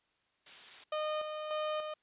blue noise, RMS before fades -43 dBFS, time 0.46-0.84 s, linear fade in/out 5 ms
30% pulse tone with tremolo, 613 Hz, D#5, 26 cents flat, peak -30 dBFS, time 0.92-1.94 s, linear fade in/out 5 ms, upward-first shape square, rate 1.7 Hz, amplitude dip 45%
effects white hiss -75 dBFS RMS until 2.02 s + resampled to 8000 Hz

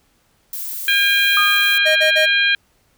violet noise, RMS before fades -27 dBFS, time 0.53-1.78 s, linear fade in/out 2 ms
harmonic tone, 806 Hz, G5, 48 cents sharp, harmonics 2 / 3 / 4 / 5, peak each -16 / -18 / -19 / -25 dBFS, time 0.88-2.55 s, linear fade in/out 2 ms
sine tone with exponential decay, 1232 Hz, D#6, 17 cents flat, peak -15 dBFS, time 1.37-2.16 s, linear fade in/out 1 ms, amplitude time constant 170 ms
square tone bursts, 622.3 Hz, D#5, in tune, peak -17 dBFS, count 3, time 1.85-2.262 s, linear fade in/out 20 ms, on 110 ms, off 41 ms
effects pink hiss -60 dBFS RMS until 2.97 s

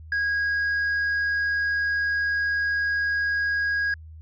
triangle tone, 1644 Hz, G#6, 18 cents flat, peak -20 dBFS, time 0.12-3.94 s, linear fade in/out 2 ms, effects added 79 Hz sine -40 dBFS peak until 4.21 s + resampled to 16000 Hz

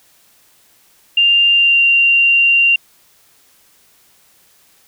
sine tone with pitch glide, 2794 to 2770 Hz, F7 to F7, 0 to -15 cents, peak -8 dBFS, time 1.17-2.76 s, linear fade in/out 5 ms, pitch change -15 cents, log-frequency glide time 1.52-1.81 s, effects white hiss -52 dBFS RMS until 4.87 s

